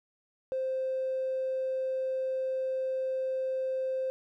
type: tone with tanh clipping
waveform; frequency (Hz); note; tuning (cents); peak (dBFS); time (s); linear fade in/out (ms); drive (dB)
triangle; 523; C5; -1; -28; 0.52-4.1; 0; 1
effects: none